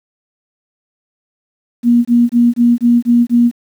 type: tone bursts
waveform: sine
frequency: 238.5 Hz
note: A#3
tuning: 40 cents sharp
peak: -6 dBFS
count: 7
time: 1.83-3.514 s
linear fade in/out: 50 ms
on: 220 ms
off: 24 ms
effects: 7-bit